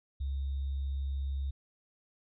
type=tone with sample-and-hold; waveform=sine; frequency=68.4 Hz; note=C#2; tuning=23 cents flat; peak=-31 dBFS; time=0.2-1.51 s; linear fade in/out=10 ms; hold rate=3675 Hz; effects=resampled to 11025 Hz